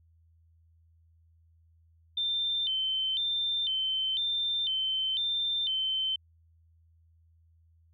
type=tone with vibrato; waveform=sine; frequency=3322 Hz; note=G#7; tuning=in tune; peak=-27 dBFS; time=2.17-6.16 s; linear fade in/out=5 ms; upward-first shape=square; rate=1 Hz; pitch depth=130 cents each way; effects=added 82 Hz sine -60 dBFS peak until 7.93 s